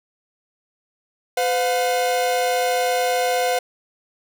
45% pulse tone pair together, 506 / 715.1 Hz, B4 / F5, +42 / +41 cents, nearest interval tritone, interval 599 cents, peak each -21 dBFS, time 1.37-3.59 s, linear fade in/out 5 ms, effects none

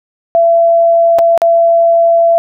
sine tone with dropouts, 673 Hz, E5, 36 cents sharp, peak -5 dBFS, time 0.35-2.38 s, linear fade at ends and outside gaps 0 ms, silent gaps 1.186-1.19 / 1.377-1.418 s, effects none

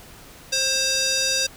square tone with band-pass filter, 531 Hz, C5, 25 cents sharp, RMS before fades -22 dBFS, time 0.52-1.47 s, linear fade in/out 10 ms, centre 5200 Hz, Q 2.3, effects pink hiss -45 dBFS RMS until 1.56 s

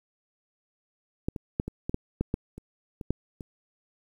clicks, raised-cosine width 3 ms, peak -14 / -22 / -12 / -20 / -17 / -13 / -13 / -13 / -28 / -24 / -12 / -26 dBFS, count 12, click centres 1.285 / 1.362 / 1.599 / 1.68 / 1.895 / 1.944 / 2.21 / 2.341 / 2.58 / 3.012 / 3.106 / 3.408 s, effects 9-bit

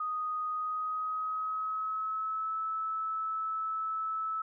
sine tone with pitch glide, 1244.5 to 1305.6 Hz, D#6 to E6, 0 to -17 cents, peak -31 dBFS, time 0-4.42 s, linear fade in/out 5 ms, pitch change +83 cents, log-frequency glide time 0.5-2.56 s, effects none

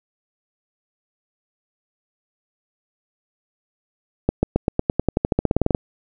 accelerating click train, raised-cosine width 2 ms, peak -3 dBFS, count 19, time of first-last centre 4.29-5.748 s, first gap 140 ms, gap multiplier 0.93, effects none

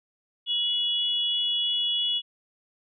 sine tone pair together, 2915 / 3382 Hz, F#7 / G#7, -26 / +31 cents, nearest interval minor third, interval 257 cents, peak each -26 dBFS, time 0.46-2.22 s, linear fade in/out 50 ms, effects none

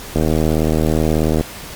click train, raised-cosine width 2 ms, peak -3 dBFS, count 99, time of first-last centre 0.16-1.41 s, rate 78.4 Hz, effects pink hiss -32 dBFS RMS until 1.75 s + MP3 96 kbps

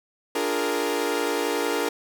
sawtooth chord, Bb dominant seventh, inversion first, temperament equal, 293.7 / 349.2 / 415.3 / 466.2 Hz, D4 / F4 / Ab4 / Bb4, 0 / 0 / 0 / 0 cents, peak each -26 / -27 / -25 / -23 dBFS, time 0.35-1.89 s, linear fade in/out 5 ms, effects none

